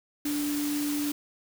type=tone in noise; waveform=sine; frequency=292.3 Hz; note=D4; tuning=8 cents flat; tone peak=-27 dBFS; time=0.25-1.12 s; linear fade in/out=5 ms; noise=white; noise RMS=-36 dBFS; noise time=0.25-1.12 s; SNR=+6 dB; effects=none